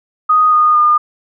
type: tone with pitch steps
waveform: sine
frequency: 1244.5 / 1228.8 / 1213.3 Hz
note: D#6 / D#6 / D#6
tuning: 0 / -22 / -44 cents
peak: -7 dBFS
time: 0.29-0.98 s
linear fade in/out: 10 ms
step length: 230 ms
effects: none